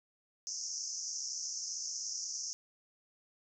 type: band-pass noise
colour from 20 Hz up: white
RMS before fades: -40 dBFS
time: 0.47-2.53 s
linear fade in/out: 0 ms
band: 5200 to 6600 Hz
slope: 96 dB/octave
effects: none